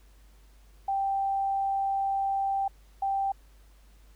sine tone pair in turn, 784 / 784 Hz, G5 / G5, 0 / 0 cents, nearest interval unison, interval 0 cents, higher neither, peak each -25 dBFS, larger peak neither, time 0.88-2.68 / 3.02-3.32 s, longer first, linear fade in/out 5 ms, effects added 50 Hz sine -53 dBFS peak until 4.15 s + pink hiss -64 dBFS RMS until 4.15 s

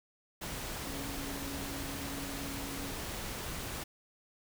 sine tone in noise, 277.2 Hz, C#4, in tune, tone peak -43 dBFS, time 0.86-2.92 s, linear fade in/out 10 ms, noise pink, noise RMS -40 dBFS, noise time 0.41-3.84 s, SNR -6 dB, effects none

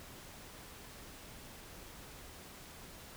silence, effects pink hiss -52 dBFS RMS until 3.16 s

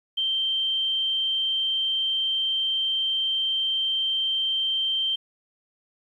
sine tone, 3136 Hz, G7, in tune, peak -22 dBFS, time 0.17-5.16 s, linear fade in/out 10 ms, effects 10-bit

